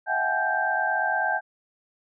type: tone cluster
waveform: sine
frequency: 648 / 728 / 777 / 853 / 1572 Hz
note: E5 / F#5 / G5 / G#5 / G6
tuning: -30 / -28 / -16 / +46 / +4 cents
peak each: -32 / -29 / -31 / -29 / -25 dBFS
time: 0.06-1.41 s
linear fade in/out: 50 ms
effects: none